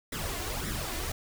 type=noise with flanger; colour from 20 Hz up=pink; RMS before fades=-34 dBFS; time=0.12-1.12 s; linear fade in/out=5 ms; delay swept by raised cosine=0.54 to 2.94 ms; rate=1.8 Hz; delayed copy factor=+0.65; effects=none